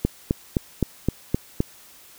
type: click train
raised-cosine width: 3 ms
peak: -6 dBFS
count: 7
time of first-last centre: 0.05-1.604 s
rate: 3.86 Hz
effects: white hiss -49 dBFS RMS until 2.18 s